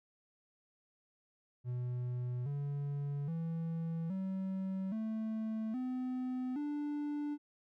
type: tone with pitch steps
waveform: triangle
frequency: 123.47 / 142.65 / 164.81 / 190.42 / 220 / 254.2 / 293.7 Hz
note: B2 / C#3 / E3 / G3 / A3 / C4 / D4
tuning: 0 / +50 / 0 / -50 / 0 / -50 / 0 cents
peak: -33 dBFS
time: 1.64-7.38 s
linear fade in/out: 50 ms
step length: 820 ms
effects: none